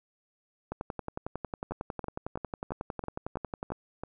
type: two click trains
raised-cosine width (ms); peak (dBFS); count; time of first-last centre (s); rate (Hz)
1; -20 / -22; 34 / 8; 0.72-3.72 / 1.71-4.036; 11 / 3.01
effects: none